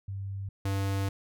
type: tone pair in turn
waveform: sine / square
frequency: 98 / 98 Hz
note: G2 / G2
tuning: 0 / 0 cents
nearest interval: unison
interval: 0 cents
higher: neither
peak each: -33 / -28 dBFS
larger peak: second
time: 0.08-0.49 / 0.65-1.09 s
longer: second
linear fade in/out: 5 ms
effects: none